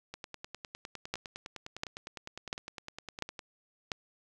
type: two click trains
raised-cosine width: 0.2 ms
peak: -15 / -24 dBFS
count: 5 / 33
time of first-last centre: 1.14-3.918 / 0.14-3.392 s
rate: 1.44 / 9.84 Hz
effects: none